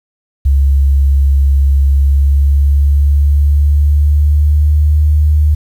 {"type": "tone with pitch glide", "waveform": "sine", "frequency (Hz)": [69, 75.25], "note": ["C#2", "D2"], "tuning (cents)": [-7, 43], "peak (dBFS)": -6, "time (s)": [0.45, 5.55], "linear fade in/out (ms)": 10, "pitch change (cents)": 150, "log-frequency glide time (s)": [1.85, 4.98], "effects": ["7-bit"]}